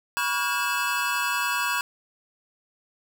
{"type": "tone cluster", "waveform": "square", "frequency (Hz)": [973, 1124, 1428, 1618, 2632], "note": ["B5", "C#6", "F6", "G#6", "E7"], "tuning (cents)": [-26, 24, 38, -46, -3], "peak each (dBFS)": -31, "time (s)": [0.17, 1.81], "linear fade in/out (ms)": 0, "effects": []}